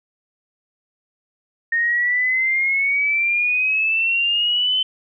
sine exponential sweep, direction up, 1841 to 3065 Hz, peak -16 dBFS, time 1.72-4.83 s, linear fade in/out 5 ms, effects none

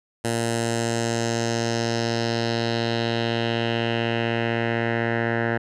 10% pulse tone with low-pass filter sweep, 115.9 Hz, A#2, 10 cents flat, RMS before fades -24 dBFS, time 0.24-5.58 s, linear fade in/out 10 ms, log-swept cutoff 9600 to 1700 Hz, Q 2.5, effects none

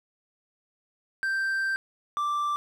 triangle tone pair in turn, 1568 / 1174.7 Hz, G6 / D6, 0 / 0 cents, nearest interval perfect fourth, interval 500 cents, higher first, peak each -23 dBFS, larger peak neither, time 1.23-1.76 / 2.17-2.56 s, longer first, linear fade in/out 0 ms, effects none

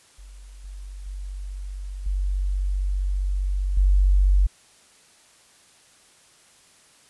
sine tone with level steps, 47.61 Hz, G1, 50 cents flat, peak -40 / -34 / -30 / -21 / -14 dBFS, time 0.18-4.47 s, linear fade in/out 10 ms, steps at 0.64 / 1.06 / 2.06 / 3.77 s, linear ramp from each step 5 ms, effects white hiss -55 dBFS RMS until 7.09 s + resampled to 24000 Hz

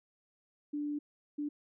sine tone bursts at uneven times, 293.7 Hz, D4, in tune, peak -33 dBFS, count 2, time 0.73-0.99 / 1.38-1.49 s, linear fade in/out 10 ms, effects none

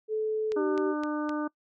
sine tone with pitch glide, 433.9 to 384.3 Hz, A4 to G4, -24 to -34 cents, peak -26 dBFS, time 0.08-0.95 s, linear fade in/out 50 ms, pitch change -210 cents, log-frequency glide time 0.53-0.62 s
click train, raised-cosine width 0.2 ms, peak -23 dBFS, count 4, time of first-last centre 0.52-1.293 s, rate 3.88 Hz
harmonic tone, 300 Hz, D4, 37 cents sharp, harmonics 1 / 2 / 3 / 4 / 5, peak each -29 / -37 / -39 / -38 / -41 dBFS, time 0.56-1.48 s, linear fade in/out 10 ms
effects noise-tail reverb RT60 0.1 s tail -24 dB re dry

